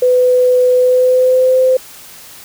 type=tone with pitch glide; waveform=sine; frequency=501 to 515.7 Hz; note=B4 to C5; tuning=+25 to -25 cents; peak=-7 dBFS; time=0.02-1.77 s; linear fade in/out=5 ms; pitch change=+50 cents; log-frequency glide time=0.75-1.58 s; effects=white hiss -36 dBFS RMS until 2.44 s